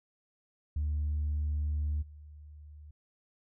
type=tone with level steps; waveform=sine; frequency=74.7 Hz; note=D2; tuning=30 cents sharp; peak=-27 / -47 dBFS; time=0.76-2.91 s; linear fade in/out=5 ms; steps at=2.01 s; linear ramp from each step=20 ms; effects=tanh soft clip ceiling -26 dBFS